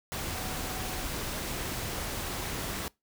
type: tone in noise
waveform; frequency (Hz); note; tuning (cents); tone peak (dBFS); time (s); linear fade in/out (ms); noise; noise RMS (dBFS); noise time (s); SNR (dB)
sine; 749; F#5; +21; -44; 0.32-1.04; 0; pink; -35; 0.12-2.88; -12
effects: noise-tail reverb RT60 0.2 s tail -23 dB re dry